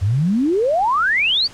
sine exponential sweep, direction up, 88.2 to 4782 Hz, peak -14 dBFS, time 0.01-1.48 s, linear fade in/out 20 ms, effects pink hiss -42 dBFS RMS until 1.53 s + low-pass 8000 Hz 12 dB/octave

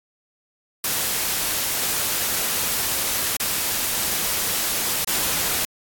white noise with dropouts, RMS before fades -23 dBFS, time 0.84-5.65 s, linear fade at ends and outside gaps 2 ms, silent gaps 3.368-3.399 / 5.046-5.074 s, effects AAC 64 kbps

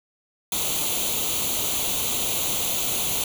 white noise with comb filter, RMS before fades -25 dBFS, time 0.52-3.24 s, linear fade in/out 2 ms, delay 0.29 ms, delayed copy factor +0.75, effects none

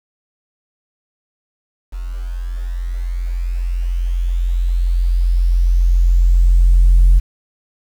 sine tone with level ramp, 43.65 Hz, F1, in tune, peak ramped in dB -22 to -4 dBFS, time 1.92-7.2 s, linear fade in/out 20 ms, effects tanh soft clip ceiling -3 dBFS + 7-bit

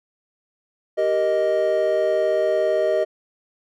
triangle chord, Eb major, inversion first, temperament just, 388.9 / 466.7 / 622.3 Hz, G4 / Bb4 / Eb5, -14 / +2 / 0 cents, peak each -22 / -23 / -17 dBFS, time 0.97-3.05 s, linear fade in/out 20 ms, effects none

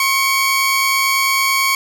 sawtooth tone pair together, 1077 / 2263 Hz, C6 / C#7, +50 / +35 cents, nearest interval octave + minor second, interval 1285 cents, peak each -13 dBFS, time 0-1.75 s, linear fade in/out 2 ms, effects none

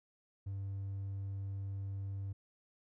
triangle tone, 98.1 Hz, G2, 2 cents sharp, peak -35 dBFS, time 0.46-2.33 s, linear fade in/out 10 ms, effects tanh soft clip ceiling -32 dBFS

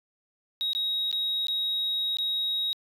sine tone with dropouts, 3793 Hz, A#7, 29 cents sharp, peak -24 dBFS, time 0.61-2.73 s, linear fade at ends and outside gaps 0 ms, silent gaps 0.732-0.75 / 1.114-1.127 / 1.469-1.483 / 2.17-2.186 s, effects tanh soft clip ceiling -22 dBFS

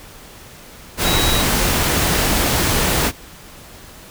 sine tone in noise, 3856 Hz, B7, 42 cents flat, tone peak -21 dBFS, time 1.03-1.45 s, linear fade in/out 50 ms, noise pink, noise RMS -17 dBFS, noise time 0.97-3.12 s, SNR -7 dB, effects pink hiss -40 dBFS RMS until 4.1 s

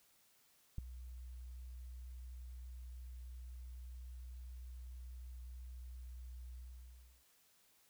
sine tone with ADSR envelope, 61.74 Hz, B1, in tune, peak -30 dBFS, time 0.78-7.24 s, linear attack 4 ms, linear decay 5 ms, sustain -17 dB, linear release 690 ms, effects white hiss -71 dBFS RMS until 7.89 s

